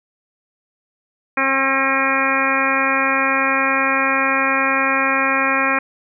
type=harmonic tone with a mistuned harmonic; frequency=269 Hz; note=C4; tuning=48 cents sharp; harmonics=1 / 2 / 3 / 4 / 5 / 6 / 7 / 8 / 9; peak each=-25 / -25 / -27 / -22 / -23 / -23 / -23 / -26 / -22 dBFS; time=1.37-5.79 s; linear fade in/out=5 ms; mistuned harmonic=8; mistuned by=+22 cents; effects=none